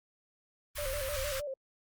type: band-stop noise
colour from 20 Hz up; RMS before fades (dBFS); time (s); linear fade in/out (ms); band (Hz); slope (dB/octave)
pink; -37; 0.75-1.41; 20; 100 to 1100; 48
type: tone with vibrato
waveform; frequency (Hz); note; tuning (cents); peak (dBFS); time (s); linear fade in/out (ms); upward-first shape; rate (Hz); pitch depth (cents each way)
sine; 559; C#5; +14; -35; 0.78-1.54; 5; square; 6.5; 82
effects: Opus 32 kbps